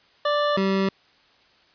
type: tone pair in turn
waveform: 25% pulse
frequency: 587.3 / 193.57 Hz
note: D5 / G3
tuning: 0 / -22 cents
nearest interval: octave + perfect fifth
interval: 1922 cents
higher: first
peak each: -16 dBFS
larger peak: neither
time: 0.25-0.57 / 0.57-0.89 s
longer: neither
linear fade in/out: 5 ms
effects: white hiss -58 dBFS RMS until 1.74 s + resampled to 11025 Hz